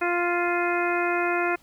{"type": "harmonic tone with a mistuned harmonic", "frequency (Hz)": 349.2, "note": "F4", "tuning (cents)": 0, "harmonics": [1, 2, 3, 4, 5, 6, 7], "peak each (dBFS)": [-26, -28, -32, -29, -33, -33, -32], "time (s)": [0.01, 1.56], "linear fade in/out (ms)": 10, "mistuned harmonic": 7, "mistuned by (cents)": 36, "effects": ["pink hiss -58 dBFS RMS until 1.62 s"]}